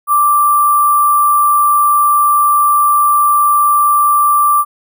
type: tone with sample-and-hold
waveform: sine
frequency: 1174.7 Hz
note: D6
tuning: in tune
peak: -7 dBFS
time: 0.07-4.65 s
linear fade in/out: 50 ms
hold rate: 11025 Hz
effects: none